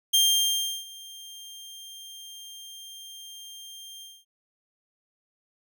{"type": "tone with ADSR envelope", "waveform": "sawtooth", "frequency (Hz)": 3189, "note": "G7", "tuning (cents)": 29, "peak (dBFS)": -14, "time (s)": [0.13, 4.25], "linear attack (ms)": 14, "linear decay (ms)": 700, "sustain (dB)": -24, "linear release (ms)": 230, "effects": []}